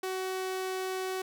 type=tone; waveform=sawtooth; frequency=375.3 Hz; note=F#4; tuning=25 cents sharp; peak=-28 dBFS; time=0.03-1.22 s; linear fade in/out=5 ms; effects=none